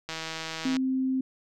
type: click train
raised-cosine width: 0.2 ms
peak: -17 dBFS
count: 110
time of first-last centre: 0.09-0.767 s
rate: 161 Hz
type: tone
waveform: sine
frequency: 261.6 Hz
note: C4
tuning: in tune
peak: -24 dBFS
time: 0.65-1.21 s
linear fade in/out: 5 ms
effects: none